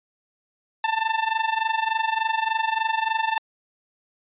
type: tone with amplitude modulation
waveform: sawtooth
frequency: 890 Hz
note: A5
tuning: 20 cents sharp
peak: -14 dBFS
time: 0.84-3.38 s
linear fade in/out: 2 ms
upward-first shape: sine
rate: 23.4 Hz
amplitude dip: 80%
effects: resampled to 8000 Hz